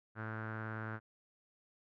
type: tone with low-pass filter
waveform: sawtooth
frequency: 110.2 Hz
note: A2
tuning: 3 cents sharp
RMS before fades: -42 dBFS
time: 0.15-1 s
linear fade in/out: 50 ms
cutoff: 1500 Hz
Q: 6.3
effects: none